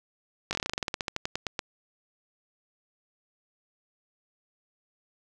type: slowing click train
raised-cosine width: 0.2 ms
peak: -12 dBFS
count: 20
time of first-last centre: 0.51-1.592 s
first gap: 19 ms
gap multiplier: 1.11
effects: none